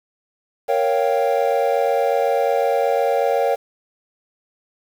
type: chord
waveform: triangle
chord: G half-diminished seventh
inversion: first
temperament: equal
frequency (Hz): 466.2 / 554.4 / 698.5 / 784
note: Bb4 / Db5 / F5 / G5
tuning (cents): 0 / 0 / 0 / 0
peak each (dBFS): -19 / -18 / -21 / -21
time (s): 0.68-3.56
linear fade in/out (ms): 20
effects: 7-bit